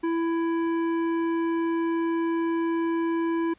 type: tone with hard clipping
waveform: triangle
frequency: 332.2 Hz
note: E4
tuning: 13 cents sharp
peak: -25 dBFS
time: 0.03-3.54 s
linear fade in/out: 10 ms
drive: 15 dB
effects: pink hiss -60 dBFS RMS until 3.58 s + resampled to 8000 Hz